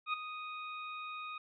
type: tone with ADSR envelope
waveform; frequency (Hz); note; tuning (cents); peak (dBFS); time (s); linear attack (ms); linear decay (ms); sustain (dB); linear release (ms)
25% pulse; 1244.5; D#6; 0; -26; 0.06-1.38; 74; 9; -11; 4
effects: resampled to 11025 Hz